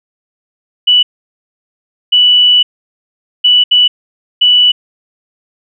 sine tone bursts at uneven times, 2960 Hz, F#7, in tune, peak -4 dBFS, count 5, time 0.87-1.03 / 2.12-2.63 / 3.44-3.64 / 3.71-3.88 / 4.41-4.72 s, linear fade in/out 10 ms, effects none

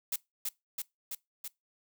blue noise with echo, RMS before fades -32 dBFS, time 0.12-0.16 s, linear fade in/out 5 ms, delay 330 ms, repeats 4, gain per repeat -2 dB, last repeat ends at 1.48 s, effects noise-tail reverb RT60 0.2 s tail -23 dB re dry

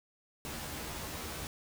pink noise with comb filter, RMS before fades -41 dBFS, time 0.45-1.47 s, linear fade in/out 0 ms, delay 13 ms, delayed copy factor +0.75, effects none

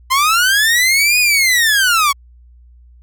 sawtooth linear two-way sweep, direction up then down, 1018 to 2500 to 1090 Hz, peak -7 dBFS, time 0.1-2.13 s, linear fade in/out 20 ms, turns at 1.19 s, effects added 60 Hz sine -41 dBFS peak until 3.02 s

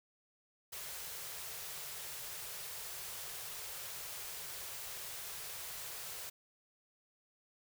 white band-stop noise, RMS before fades -45 dBFS, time 0.72-6.3 s, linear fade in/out 10 ms, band 180 to 360 Hz, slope 96 dB/octave, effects none

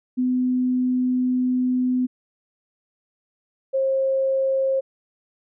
sine tone pair in turn, 252.4 / 534.8 Hz, B3 / C5, +38 / +38 cents, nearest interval octave + minor second, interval 1300 cents, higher second, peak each -18 dBFS, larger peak neither, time 0.17-2.07 / 3.73-4.81 s, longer first, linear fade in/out 20 ms, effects none

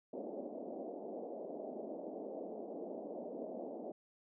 white band-pass noise, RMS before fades -45 dBFS, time 0.13-3.92 s, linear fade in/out 5 ms, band 210 to 680 Hz, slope 48 dB/octave, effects none

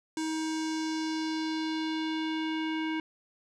square tone with low-pass filter sweep, 316.7 Hz, D#4, 31 cents sharp, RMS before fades -32 dBFS, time 0.17-3 s, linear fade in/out 2 ms, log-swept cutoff 7800 to 2500 Hz, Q 2.2, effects none

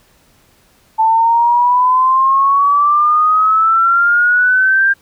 sine exponential sweep, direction up, 880 to 1599 Hz, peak -8 dBFS, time 0.98-4.94 s, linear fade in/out 20 ms, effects pink hiss -52 dBFS RMS until 5.01 s

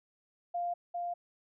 sine tone with echo, 698.5 Hz, F5, in tune, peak -31 dBFS, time 0.54-0.74 s, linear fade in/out 10 ms, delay 400 ms, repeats 1, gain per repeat -2 dB, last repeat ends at 1.14 s, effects none

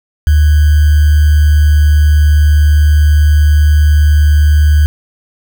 sine tone with sample-and-hold, 74.9 Hz, D2, 35 cents sharp, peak -4 dBFS, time 0.27-4.86 s, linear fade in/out 0 ms, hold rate 1575 Hz, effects none

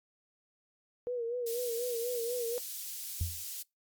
sine tone with vibrato, 477.5 Hz, A#4, 42 cents sharp, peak -32 dBFS, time 1.07-2.58 s, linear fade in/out 0 ms, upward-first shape sine, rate 4.1 Hz, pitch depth 68 cents each way
white high-pass noise, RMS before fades -41 dBFS, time 1.46-3.63 s, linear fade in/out 10 ms, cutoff 4300 Hz, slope 12 dB/octave
sine tone with exponential decay, 85.8 Hz, F2, 30 cents flat, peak -26 dBFS, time 3.21-3.44 s, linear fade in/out 0 ms, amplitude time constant 50 ms
effects noise-tail reverb RT60 0.2 s tail -25 dB re dry + Opus 48 kbps

